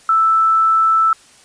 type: tone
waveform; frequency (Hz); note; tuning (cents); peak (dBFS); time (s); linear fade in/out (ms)
sine; 1320; E6; +2; -10; 0.09-1.13; 2
effects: white hiss -47 dBFS RMS until 1.44 s + resampled to 22050 Hz